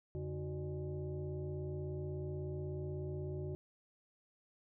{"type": "tone with frequency modulation", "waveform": "sine", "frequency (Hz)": 142.7, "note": "D3", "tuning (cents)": -49, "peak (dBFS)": -38, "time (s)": [0.15, 3.55], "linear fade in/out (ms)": 0, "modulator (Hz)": 229, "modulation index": 1.3, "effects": []}